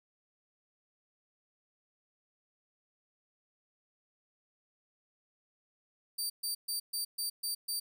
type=tone bursts; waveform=20% pulse; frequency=4645 Hz; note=D8; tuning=20 cents flat; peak=-27 dBFS; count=7; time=6.18-7.8 s; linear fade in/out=10 ms; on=120 ms; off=130 ms; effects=none